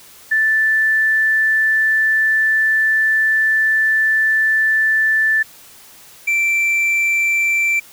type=tone pair in turn; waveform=sine / triangle; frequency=1760 / 2343 Hz; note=A6 / D7; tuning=0 / -5 cents; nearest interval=perfect fourth; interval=495 cents; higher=second; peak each=-12 dBFS; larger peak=neither; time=0.31-5.43 / 6.27-7.8 s; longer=first; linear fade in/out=10 ms; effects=white hiss -43 dBFS RMS until 7.92 s